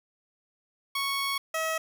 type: tone pair in turn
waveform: 15% pulse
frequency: 1107 / 642 Hz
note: C#6 / E5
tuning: -3 / -46 cents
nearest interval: major sixth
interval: 943 cents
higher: first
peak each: -21 dBFS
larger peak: neither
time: 0.95-1.38 / 1.54-1.78 s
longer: first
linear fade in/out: 5 ms
effects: none